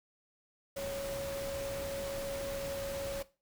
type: tone in noise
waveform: sine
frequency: 554 Hz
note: C#5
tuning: 1 cent flat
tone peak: -36 dBFS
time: 0.76-3.23 s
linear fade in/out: 10 ms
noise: pink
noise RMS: -43 dBFS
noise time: 0.76-3.23 s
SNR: +4 dB
effects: noise-tail reverb RT60 0.3 s tail -17 dB re dry